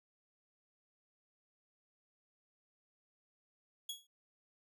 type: tone with exponential decay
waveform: sawtooth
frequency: 3339 Hz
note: G#7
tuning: 9 cents sharp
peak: -34 dBFS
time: 3.89-4.07 s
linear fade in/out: 5 ms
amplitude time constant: 39 ms
effects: none